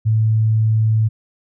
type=tone; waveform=sine; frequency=110 Hz; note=A2; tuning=in tune; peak=-12 dBFS; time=0.05-1.09 s; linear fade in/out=20 ms; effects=none